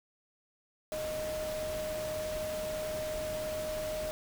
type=tone in noise; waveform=sine; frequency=619 Hz; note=D#5; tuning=9 cents flat; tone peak=-34 dBFS; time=0.92-4.11 s; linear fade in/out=0 ms; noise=pink; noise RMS=-42 dBFS; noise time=0.92-4.11 s; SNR=+5 dB; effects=none